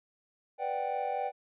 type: chord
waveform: triangle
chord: G major seventh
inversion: first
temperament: equal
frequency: 493.9 / 587.3 / 740 / 784 Hz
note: B4 / D5 / F#5 / G5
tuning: 0 / 0 / 0 / 0 cents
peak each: -36 / -36 / -36 / -31 dBFS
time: 0.58-1.32 s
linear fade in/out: 50 ms
effects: resampled to 8000 Hz